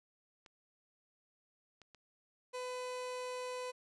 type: clicks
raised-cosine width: 0.2 ms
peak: -39 dBFS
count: 3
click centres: 0.462 / 1.817 / 1.947 s
type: tone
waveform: 30% pulse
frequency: 502 Hz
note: B4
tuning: 28 cents sharp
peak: -37 dBFS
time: 2.53-3.72 s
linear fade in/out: 20 ms
effects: resampled to 24000 Hz